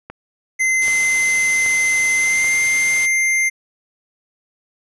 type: click train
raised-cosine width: 0.5 ms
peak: -17 dBFS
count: 4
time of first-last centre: 0.1-2.444 s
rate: 1.28 Hz
type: tone with pitch glide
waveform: square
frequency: 2066 to 2100 Hz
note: C7 to C7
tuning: -22 to +6 cents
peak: -15 dBFS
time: 0.59-3.5 s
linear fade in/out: 20 ms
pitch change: +28 cents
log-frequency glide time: 2.17-2.53 s
type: noise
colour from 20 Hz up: white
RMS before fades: -29 dBFS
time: 0.81-3.07 s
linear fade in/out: 20 ms
effects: resampled to 24000 Hz